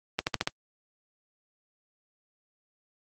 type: accelerating click train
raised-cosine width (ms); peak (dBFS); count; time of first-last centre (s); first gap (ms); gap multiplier
0.2; -8; 5; 0.19-0.474; 79; 0.93
effects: high-pass 100 Hz 12 dB/octave + Opus 32 kbps